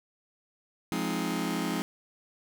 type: chord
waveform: sawtooth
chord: F minor seventh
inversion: none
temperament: just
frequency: 174.61 / 209.5 / 261.9 / 314.3 Hz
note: F3 / Ab3 / C4 / Eb4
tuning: 0 / +15 / +2 / +18 cents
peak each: -30 dBFS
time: 0.92-1.82 s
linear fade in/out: 0 ms
effects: none